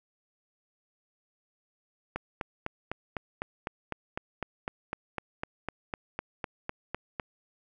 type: click train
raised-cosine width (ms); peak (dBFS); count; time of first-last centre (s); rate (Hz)
0.5; -17; 21; 2.16-7.198; 3.97
effects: none